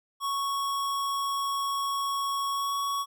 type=tone with pitch glide; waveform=square; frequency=1108.7 to 1118.3 Hz; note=C#6 to C#6; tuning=0 to +15 cents; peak=-28 dBFS; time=0.2-3.06 s; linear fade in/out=50 ms; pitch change=+15 cents; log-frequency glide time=2.52-2.74 s; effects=none